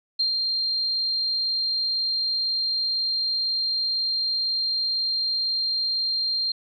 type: tone with ADSR envelope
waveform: sine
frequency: 4186 Hz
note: C8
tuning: in tune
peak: -19 dBFS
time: 0.19-6.52 s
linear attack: 10 ms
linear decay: 110 ms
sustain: -3 dB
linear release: 5 ms
effects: none